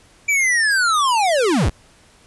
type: linear sweep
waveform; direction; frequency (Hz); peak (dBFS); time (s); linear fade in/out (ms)
square; down; 2349 to 30.87; -15; 0.28-1.7; 10
effects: pink hiss -51 dBFS RMS until 2.26 s + resampled to 24000 Hz